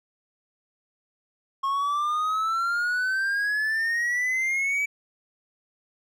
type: exponential sweep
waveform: triangle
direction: up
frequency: 1082 to 2303 Hz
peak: -21 dBFS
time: 1.63-4.86 s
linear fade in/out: 10 ms
effects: none